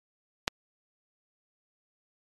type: click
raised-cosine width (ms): 0.2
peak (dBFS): -6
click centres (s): 0.479
effects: MP3 96 kbps